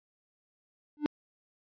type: tone with exponential growth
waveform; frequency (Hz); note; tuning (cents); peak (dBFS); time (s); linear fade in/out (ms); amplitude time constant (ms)
triangle; 297.5; D4; +22; -18; 0.97-1.06; 0; 18
effects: resampled to 11025 Hz